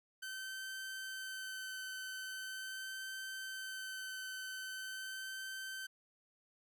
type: tone with vibrato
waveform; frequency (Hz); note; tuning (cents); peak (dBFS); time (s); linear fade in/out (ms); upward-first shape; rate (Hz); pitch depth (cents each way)
sawtooth; 1536; G6; -36; -39; 0.22-5.87; 10; sine; 0.42; 11
effects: none